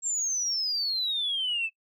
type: exponential sweep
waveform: sine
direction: down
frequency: 7560 to 2591 Hz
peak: -25 dBFS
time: 0.02-1.7 s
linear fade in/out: 50 ms
effects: noise-tail reverb RT60 0.1 s tail -22 dB re dry + tanh soft clip ceiling -21 dBFS